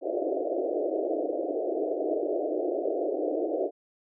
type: band-pass noise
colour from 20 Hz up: pink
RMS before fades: -29 dBFS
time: 0.01-3.71 s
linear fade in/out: 50 ms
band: 300 to 690 Hz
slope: 96 dB/octave
effects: none